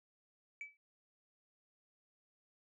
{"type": "tone with exponential decay", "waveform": "sine", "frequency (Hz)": 2300, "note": "D7", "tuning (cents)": -37, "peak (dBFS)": -38, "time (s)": [0.61, 0.77], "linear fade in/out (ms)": 1, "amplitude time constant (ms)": 34, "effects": ["noise-tail reverb RT60 0.1 s tail -18 dB re dry", "tanh soft clip ceiling -40 dBFS"]}